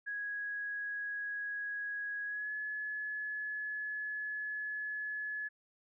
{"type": "tone with pitch glide", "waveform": "sine", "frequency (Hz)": [1661.2, 1705.9], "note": ["G#6", "G#6"], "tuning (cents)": [0, 46], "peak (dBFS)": -36, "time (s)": [0.06, 5.49], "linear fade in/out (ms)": 20, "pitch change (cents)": 46, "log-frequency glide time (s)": [2.25, 2.52], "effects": []}